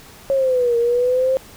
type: linear two-way sweep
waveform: sine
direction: down then up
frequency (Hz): 551 to 466.2 to 530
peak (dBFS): -14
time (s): 0.3-1.37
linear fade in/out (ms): 0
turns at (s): 0.77
effects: pink hiss -43 dBFS RMS until 1.56 s